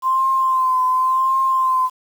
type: tone with vibrato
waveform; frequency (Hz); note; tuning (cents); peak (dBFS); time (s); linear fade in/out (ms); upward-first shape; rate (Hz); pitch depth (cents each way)
sine; 1041; C6; -9; -14; 0.02-1.9; 50; triangle; 0.91; 38
effects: 7-bit